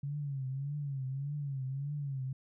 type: tone with vibrato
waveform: sine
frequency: 138.8 Hz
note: C#3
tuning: 3 cents sharp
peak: -34 dBFS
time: 0.03-2.33 s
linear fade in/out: 5 ms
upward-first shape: triangle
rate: 1.7 Hz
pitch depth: 120 cents each way
effects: none